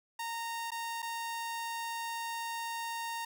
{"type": "tone with dropouts", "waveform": "sawtooth", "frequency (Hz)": 924, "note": "A#5", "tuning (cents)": -16, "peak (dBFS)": -32, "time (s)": [0.19, 3.25], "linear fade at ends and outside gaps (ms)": 5, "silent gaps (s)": [[0.706, 0.717], [1.021, 1.026]], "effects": []}